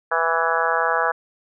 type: harmonic tone with a mistuned harmonic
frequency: 164.81 Hz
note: E3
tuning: in tune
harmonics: 3 / 4 / 5 / 6 / 7 / 8 / 9 / 10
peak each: -26 / -26 / -26 / -26 / -26 / -26 / -26 / -26 dBFS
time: 0.11-1.12 s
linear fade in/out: 10 ms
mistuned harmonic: 10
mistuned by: +24 cents
effects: none